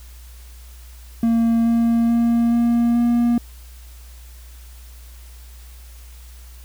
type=tone with pitch steps; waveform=triangle; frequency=230 / 231.9 / 233.8 / 235.6 / 237.6 Hz; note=A#3 / A#3 / A#3 / A#3 / A#3; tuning=-23 / -9 / +5 / +19 / +33 cents; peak=-12 dBFS; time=1.23-3.38 s; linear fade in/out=2 ms; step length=430 ms; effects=added 60 Hz sine -38 dBFS peak until 6.64 s + white hiss -49 dBFS RMS until 6.64 s